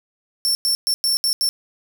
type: tone bursts at uneven times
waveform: sawtooth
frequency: 5420 Hz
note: E8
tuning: 47 cents sharp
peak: -14 dBFS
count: 6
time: 0.45-0.55 / 0.65-0.75 / 0.87-0.94 / 1.04-1.17 / 1.24-1.33 / 1.41-1.49 s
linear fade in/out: 0 ms
effects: none